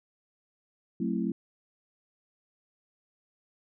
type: chord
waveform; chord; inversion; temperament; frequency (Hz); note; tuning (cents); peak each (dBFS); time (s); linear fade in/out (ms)
sine; F# half-diminished seventh; none; just; 185 / 222 / 266.4 / 333; F#3 / A3 / C4 / E4; 0 / +16 / +31 / +18; -32 / -31 / -34 / -34; 1-1.32; 5
effects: none